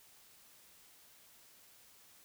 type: silence
effects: white hiss -62 dBFS RMS until 2.24 s